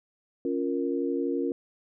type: chord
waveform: sine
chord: Bb minor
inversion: first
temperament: equal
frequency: 277.2 / 349.2 / 466.2 Hz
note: Db4 / F4 / Bb4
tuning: 0 / 0 / 0 cents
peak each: -29 / -30 / -31 dBFS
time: 0.45-1.52 s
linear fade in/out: 2 ms
effects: none